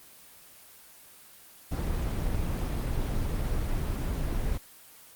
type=noise; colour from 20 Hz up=brown; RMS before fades=-29 dBFS; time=1.71-4.58 s; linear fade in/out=10 ms; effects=white hiss -52 dBFS RMS until 5.15 s + Opus 24 kbps